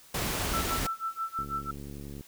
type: noise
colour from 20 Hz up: pink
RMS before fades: -31 dBFS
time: 0.14-0.87 s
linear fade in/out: 5 ms
type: tone with tremolo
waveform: sine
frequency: 1331 Hz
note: E6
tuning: 16 cents sharp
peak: -28 dBFS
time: 0.53-1.71 s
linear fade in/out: 5 ms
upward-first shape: sine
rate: 6.1 Hz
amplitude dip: 95%
type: click train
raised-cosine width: 3 ms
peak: -30 dBFS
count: 59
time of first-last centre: 1.39-2.209 s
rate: 70.8 Hz
effects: white hiss -55 dBFS RMS until 2.27 s